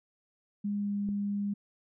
sine tone with pitch glide, 204.3 to 202.7 Hz, G#3 to G#3, -28 to -42 cents, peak -29 dBFS, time 0.64-1.54 s, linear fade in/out 10 ms, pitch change -14 cents, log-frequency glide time 0.76-0.94 s
click, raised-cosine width 3 ms, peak -31 dBFS, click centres 1.089 s
effects none

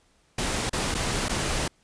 pink noise with dropouts, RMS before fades -27 dBFS, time 0.38-1.68 s, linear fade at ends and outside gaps 5 ms, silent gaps 0.696-0.73 / 0.944-0.948 / 1.285-1.293 s, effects pink hiss -64 dBFS RMS until 1.83 s + resampled to 22050 Hz

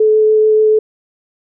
sine tone with vibrato, 431.9 Hz, A4, 32 cents flat, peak -7 dBFS, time 0-0.79 s, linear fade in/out 5 ms, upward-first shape triangle, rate 6.9 Hz, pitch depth 9 cents each way, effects none

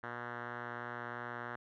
5% pulse tone with low-pass filter, 120.2 Hz, B2, 46 cents flat, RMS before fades -43 dBFS, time 0.03-1.56 s, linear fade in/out 5 ms, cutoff 1700 Hz, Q 3, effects none

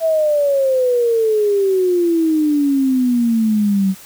sine exponential sweep, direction down, 659.3 to 187.9 Hz, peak -12 dBFS, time 0-3.95 s, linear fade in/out 50 ms, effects white hiss -40 dBFS RMS until 4.05 s

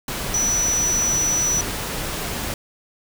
sine tone in noise, 5920 Hz, F#8, in tune, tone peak -18 dBFS, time 0.34-1.61 s, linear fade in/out 2 ms, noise pink, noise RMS -27 dBFS, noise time 0.08-2.54 s, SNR +6 dB, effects none

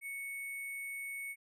sine tone with sample-and-hold, 2217 Hz, C#7, in tune, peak -39 dBFS, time 0.01-1.36 s, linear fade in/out 50 ms, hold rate 11025 Hz, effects resampled to 32000 Hz

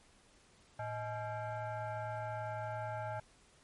sine tone with frequency modulation, 112.3 Hz, A2, 36 cents sharp, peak -37 dBFS, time 0.79-3.2 s, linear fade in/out 5 ms, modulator 740 Hz, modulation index 1.5, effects pink hiss -65 dBFS RMS until 3.63 s + MP3 48 kbps

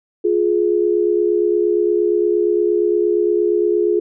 sine tone pair together, 351.4 / 420 Hz, F4 / G#4, +11 / +19 cents, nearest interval minor third, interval 308 cents, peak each -16 dBFS, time 0.24-4 s, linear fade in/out 10 ms, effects none

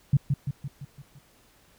sine tone with echo, 139.2 Hz, C#3, 8 cents sharp, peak -15 dBFS, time 0.13-0.17 s, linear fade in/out 5 ms, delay 170 ms, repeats 6, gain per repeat -5 dB, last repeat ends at 1.19 s, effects pink hiss -60 dBFS RMS until 1.78 s

